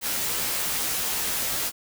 white noise with comb filter, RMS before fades -27 dBFS, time 0.01-1.72 s, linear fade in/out 50 ms, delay 14 ms, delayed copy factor -0.65, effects none

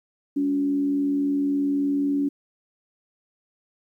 sine tone with frequency modulation, 282.9 Hz, C#4, 35 cents sharp, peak -20 dBFS, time 0.36-2.29 s, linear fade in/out 10 ms, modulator 79 Hz, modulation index 0.31, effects 10-bit

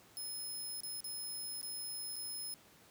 5% pulse tone with dropouts, 5160 Hz, E8, 38 cents flat, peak -35 dBFS, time 0.17-2.54 s, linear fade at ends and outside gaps 0 ms, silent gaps 0.805-0.834 / 1.005-1.043 / 1.613-1.629 / 2.158-2.164 s, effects pink hiss -62 dBFS RMS until 2.9 s + high-pass 100 Hz 12 dB/octave

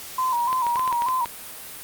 sine tone with vibrato, 987.8 Hz, B5, in tune, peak -20 dBFS, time 0.18-1.25 s, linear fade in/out 5 ms, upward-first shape square, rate 3.4 Hz, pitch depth 68 cents each way
clicks, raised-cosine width 0.3 ms, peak -15 dBFS, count 9, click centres 0.529 / 0.667 / 0.758 / 0.795 / 0.877 / 0.927 / 1.021 / 1.086 / 1.258 s
effects white hiss -38 dBFS RMS until 1.83 s + Opus 48 kbps

